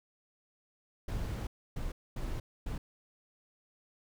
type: noise bursts at uneven times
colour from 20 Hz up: brown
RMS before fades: -36 dBFS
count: 4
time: 1.08-1.47 / 1.76-1.92 / 2.16-2.4 / 2.66-2.78 s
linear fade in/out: 5 ms
effects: none